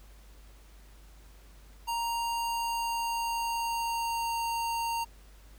square tone with pitch glide, 932.3 to 924.3 Hz, A#5 to A#5, 0 to -15 cents, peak -30 dBFS, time 1.87-5.05 s, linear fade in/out 20 ms, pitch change -15 cents, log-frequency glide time 2.24-4.35 s, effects added 50 Hz sine -51 dBFS peak until 5.58 s + pink hiss -60 dBFS RMS until 5.58 s

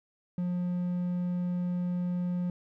triangle tone, 177.9 Hz, F3, 32 cents sharp, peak -26 dBFS, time 0.38-2.5 s, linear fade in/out 2 ms, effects none

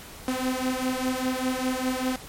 sawtooth beating tone pair, 254.3 / 259.3 Hz, C4 / C4, -49 / -15 cents, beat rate 5 Hz, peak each -24 dBFS, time 0.28-2.16 s, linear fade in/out 2 ms, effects pink hiss -43 dBFS RMS until 2.28 s + MP3 64 kbps

